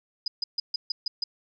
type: tone bursts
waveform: sine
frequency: 4978 Hz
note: D#8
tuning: in tune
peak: -24 dBFS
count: 7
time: 0.26-1.24 s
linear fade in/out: 5 ms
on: 20 ms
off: 140 ms
effects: none